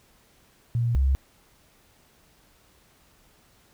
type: tone pair in turn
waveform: sine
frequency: 118.2 / 67.01 Hz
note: A#2 / C2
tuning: +24 / +42 cents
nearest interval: minor seventh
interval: 982 cents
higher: first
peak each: -21 / -18 dBFS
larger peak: second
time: 0.75-0.95 / 0.95-1.15 s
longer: neither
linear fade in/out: 0 ms
effects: pink hiss -60 dBFS RMS until 3.73 s